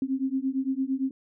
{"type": "beating tone pair", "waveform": "sine", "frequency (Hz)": [261.7, 270.5], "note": ["C4", "C#4"], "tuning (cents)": [0, -42], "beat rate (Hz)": 8.8, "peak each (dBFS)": -28, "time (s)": [0.02, 1.11], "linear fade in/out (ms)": 2, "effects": []}